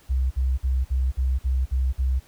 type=tone bursts; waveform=sine; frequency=64.8 Hz; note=C2; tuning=16 cents flat; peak=-19 dBFS; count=8; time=0.09-2.2 s; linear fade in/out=20 ms; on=220 ms; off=50 ms; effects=pink hiss -55 dBFS RMS until 2.27 s